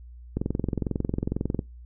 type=click train; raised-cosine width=3 ms; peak=-13 dBFS; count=28; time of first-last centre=0.37-1.592 s; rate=22.1 Hz; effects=noise-tail reverb RT60 0.2 s tail -23 dB re dry + added 60 Hz sine -42 dBFS peak until 1.85 s